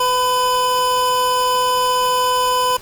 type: tone pair together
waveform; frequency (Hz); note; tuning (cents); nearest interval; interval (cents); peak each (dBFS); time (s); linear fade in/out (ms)
square; 502 / 1004; B4 / B5; +28 / +28; octave; 1200; -22 / -16; 0-2.77; 5
effects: pink hiss -41 dBFS RMS until 2.81 s + AAC 64 kbps